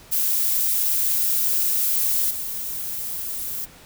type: noise with level steps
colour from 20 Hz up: violet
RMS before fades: -21 / -29 dBFS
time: 0.11-3.66 s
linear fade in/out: 20 ms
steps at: 2.3 s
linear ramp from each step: 10 ms
effects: pink hiss -47 dBFS RMS until 3.85 s